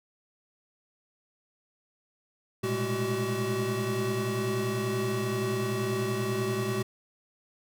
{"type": "tone cluster", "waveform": "square", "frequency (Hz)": [115.5, 125.8, 203.6, 213.7, 379.5], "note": ["A#2", "B2", "G#3", "G#3", "F#4"], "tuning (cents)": [-16, 32, -34, 50, 44], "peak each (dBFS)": [-34, -39, -38, -38, -31], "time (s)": [2.63, 6.83], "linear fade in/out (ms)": 10, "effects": []}